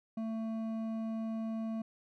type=tone with hard clipping; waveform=sine; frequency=223.1 Hz; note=A3; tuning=24 cents sharp; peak=-36 dBFS; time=0.17-1.82 s; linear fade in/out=5 ms; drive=8 dB; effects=none